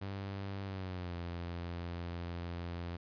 sawtooth tone with pitch glide, 98 to 86.31 Hz, G2 to F2, 0 to -20 cents, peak -35 dBFS, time 0.01-2.97 s, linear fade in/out 10 ms, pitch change -220 cents, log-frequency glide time 0.65-1.16 s, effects resampled to 11025 Hz

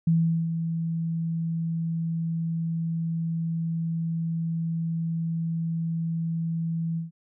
sine tone with ADSR envelope, 164.81 Hz, E3, in tune, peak -17 dBFS, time 0.07-7.11 s, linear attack 5 ms, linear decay 400 ms, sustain -8 dB, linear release 140 ms, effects none

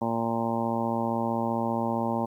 harmonic tone, 115.3 Hz, A#2, 19 cents flat, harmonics 1 / 2 / 3 / 4 / 5 / 6 / 7 / 8 / 9, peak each -36 / -29 / -35 / -38 / -33 / -39 / -33 / -33 / -39 dBFS, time 0.01-2.26 s, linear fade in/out 10 ms, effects 10-bit

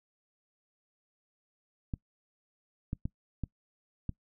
clicks, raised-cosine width 5 ms, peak -21 dBFS, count 5, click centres 1.938 / 2.931 / 3.055 / 3.437 / 4.093 s, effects noise-tail reverb RT60 0.1 s tail -23 dB re dry

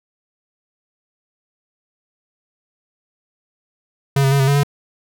square tone with pitch steps, 138.6 / 135.3 / 139.7 / 134.3 / 141.4 / 142.9 Hz, C#3 / C#3 / C#3 / C3 / C#3 / D3, 0 / -42 / +14 / +46 / +35 / -47 cents, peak -13 dBFS, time 4.16-4.634 s, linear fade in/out 5 ms, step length 79 ms, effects none

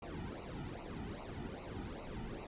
brown noise with flanger, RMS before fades -45 dBFS, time 0.02-2.47 s, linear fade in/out 5 ms, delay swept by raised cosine 0.58 to 1.88 ms, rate 2.5 Hz, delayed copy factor -0.85, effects resampled to 8000 Hz

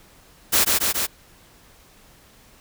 white noise with echo, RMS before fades -17 dBFS, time 0.52-0.65 s, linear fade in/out 20 ms, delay 140 ms, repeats 3, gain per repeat -2 dB, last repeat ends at 1.07 s, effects pink hiss -52 dBFS RMS until 2.6 s

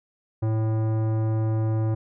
sine tone with tanh clipping, 110.3 Hz, A2, 5 cents sharp, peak -23 dBFS, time 0.42-1.95 s, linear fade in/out 10 ms, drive 16 dB, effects none

